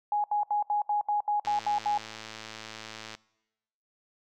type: tone bursts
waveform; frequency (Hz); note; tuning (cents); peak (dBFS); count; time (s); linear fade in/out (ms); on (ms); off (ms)
sine; 831; G#5; +1; -24; 10; 0.12-1.977; 2; 120; 73
type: click train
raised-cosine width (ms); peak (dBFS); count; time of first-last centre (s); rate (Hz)
0.2; -23; 188; 1.45-3.15; 110
effects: noise-tail reverb RT60 1.0 s tail -23 dB re dry